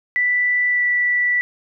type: tone with pitch glide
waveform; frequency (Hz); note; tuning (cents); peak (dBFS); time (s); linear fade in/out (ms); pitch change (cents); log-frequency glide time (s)
sine; 1975.5 to 1963; B6 to B6; 0 to -11; -15; 0.16-1.41; 0; -11; 0.68-0.83
effects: none